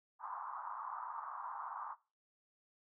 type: band-pass noise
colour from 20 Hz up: pink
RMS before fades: -45 dBFS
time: 0.19-1.96 s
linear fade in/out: 50 ms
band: 900 to 1200 Hz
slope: 48 dB/octave
effects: noise-tail reverb RT60 0.3 s tail -19 dB re dry